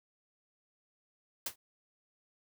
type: noise with exponential decay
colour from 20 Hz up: white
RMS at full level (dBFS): -31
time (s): 1.46-1.56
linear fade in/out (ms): 5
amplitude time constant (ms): 21
effects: none